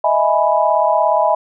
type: chord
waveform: sine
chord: E major seventh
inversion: third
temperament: equal with one note detuned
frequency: 622.3 / 659.3 / 834 / 987.8 Hz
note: D#5 / E5 / G#5 / B5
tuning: 0 / 0 / +7 / 0 cents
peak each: -17 dBFS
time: 0.04-1.35 s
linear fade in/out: 5 ms
effects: none